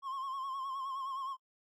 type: tone with vibrato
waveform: triangle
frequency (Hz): 1074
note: C6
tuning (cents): +45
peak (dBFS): -35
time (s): 0.02-1.37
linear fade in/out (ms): 50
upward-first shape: sine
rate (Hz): 9.6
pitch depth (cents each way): 61
effects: noise-tail reverb RT60 0.1 s tail -21 dB re dry

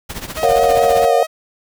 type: noise with tremolo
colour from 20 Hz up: pink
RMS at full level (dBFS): -25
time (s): 0.09-1.06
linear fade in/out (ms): 10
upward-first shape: triangle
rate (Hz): 15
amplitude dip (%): 85
type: tone with vibrato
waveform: sawtooth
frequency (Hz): 622.3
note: D#5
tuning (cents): 0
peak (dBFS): -18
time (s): 0.36-1.27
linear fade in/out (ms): 20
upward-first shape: sine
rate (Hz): 4.7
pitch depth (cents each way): 38
type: chord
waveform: sine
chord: Gb major seventh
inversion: first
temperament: equal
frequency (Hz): 466.2 / 554.4 / 698.5 / 740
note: Bb4 / Db5 / F5 / Gb5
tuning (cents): 0 / 0 / 0 / 0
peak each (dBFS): -16 / -16 / -15 / -18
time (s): 0.43-1.23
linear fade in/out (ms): 2
effects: none

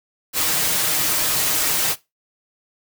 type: noise with comb filter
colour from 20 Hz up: white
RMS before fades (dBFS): -20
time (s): 0.33-1.96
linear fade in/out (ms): 50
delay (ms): 6.4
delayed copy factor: +0.55
effects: noise-tail reverb RT60 0.2 s tail -18 dB re dry

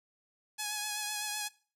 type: tone with vibrato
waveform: 5% pulse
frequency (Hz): 840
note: G#5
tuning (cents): +19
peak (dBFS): -22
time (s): 0.58-1.49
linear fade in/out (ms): 20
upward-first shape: triangle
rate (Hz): 7.9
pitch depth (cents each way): 32
effects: noise-tail reverb RT60 0.4 s tail -21 dB re dry

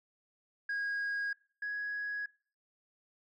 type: tone pair in turn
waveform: sine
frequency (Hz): 1640 / 1666.7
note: G#6 / G#6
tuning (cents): -22 / +6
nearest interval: unison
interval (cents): 28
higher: second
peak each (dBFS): -30 / -33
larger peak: first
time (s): 0.69-1.33 / 1.62-2.26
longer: neither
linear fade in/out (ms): 5
effects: noise-tail reverb RT60 0.4 s tail -22 dB re dry + tanh soft clip ceiling -31 dBFS

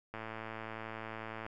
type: click train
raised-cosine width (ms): 0.5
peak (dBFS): -27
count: 148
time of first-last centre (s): 0.14-1.464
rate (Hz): 111
effects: none

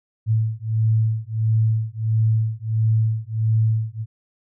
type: beating tone pair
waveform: sine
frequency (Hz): 110 / 111.5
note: A2 / A2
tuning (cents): 0 / +23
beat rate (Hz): 1.5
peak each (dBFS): -20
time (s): 0.26-4.06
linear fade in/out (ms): 50
effects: none

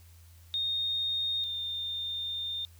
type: tone pair in turn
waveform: sine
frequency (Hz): 3691 / 3625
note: A#7 / A#7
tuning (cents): -18 / -49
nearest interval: unison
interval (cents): 31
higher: first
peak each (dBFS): -28 / -32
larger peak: first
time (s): 0.54-1.44 / 1.44-2.65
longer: second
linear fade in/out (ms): 0
effects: added 84 Hz sine -52 dBFS peak until 2.79 s + white hiss -62 dBFS RMS until 2.79 s

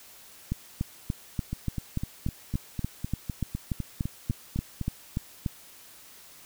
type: two click trains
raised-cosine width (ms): 5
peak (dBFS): -15 / -18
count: 18 / 14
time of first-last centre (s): 0.52-5.462 / 1.53-4.813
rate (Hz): 3.44 / 3.96
effects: white hiss -51 dBFS RMS until 6.45 s

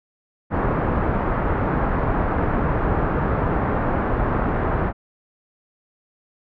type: low-pass noise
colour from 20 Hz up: pink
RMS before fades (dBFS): -21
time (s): 0.5-4.93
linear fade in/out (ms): 50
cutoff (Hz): 1500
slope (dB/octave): 24
effects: none

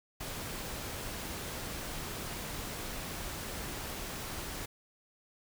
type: noise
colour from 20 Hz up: pink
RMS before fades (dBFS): -40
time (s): 0.2-4.66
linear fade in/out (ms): 10
effects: none

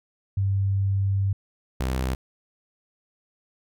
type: tone pair in turn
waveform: sine / sawtooth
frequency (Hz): 98 / 64.49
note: G2 / C2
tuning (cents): 0 / -24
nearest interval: perfect fifth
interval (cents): 724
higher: first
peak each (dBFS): -20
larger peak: neither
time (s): 0.37-1.33 / 1.8-2.15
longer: first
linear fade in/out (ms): 5
effects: none

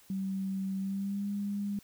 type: tone with pitch glide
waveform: sine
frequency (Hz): 192.4 to 202.3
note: G3 to G#3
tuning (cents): -32 to -45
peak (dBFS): -31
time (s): 0.1-1.79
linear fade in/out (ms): 2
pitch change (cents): +87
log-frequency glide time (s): 0.78-1.28
effects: white hiss -60 dBFS RMS until 1.83 s

